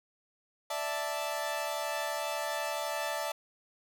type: chord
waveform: sawtooth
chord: D suspended second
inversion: none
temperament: equal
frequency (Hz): 587.3 / 659.3 / 880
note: D5 / E5 / A5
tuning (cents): 0 / 0 / 0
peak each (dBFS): -33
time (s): 0.7-3.32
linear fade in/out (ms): 5
effects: none